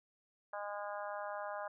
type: harmonic tone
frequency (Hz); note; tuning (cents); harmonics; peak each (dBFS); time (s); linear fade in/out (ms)
204.8; G#3; -24; 3 / 4 / 5 / 6 / 7 / 8; -43 / -45 / -47 / -49 / -50 / -51; 0.53-1.68; 5
effects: none